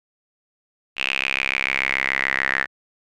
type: tone with band-pass filter sweep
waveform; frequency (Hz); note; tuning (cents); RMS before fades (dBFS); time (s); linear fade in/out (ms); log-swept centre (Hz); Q
sawtooth; 66.9; C2; +39; -23; 0.96-2.67; 50; 2700 to 1800; 7.2
effects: none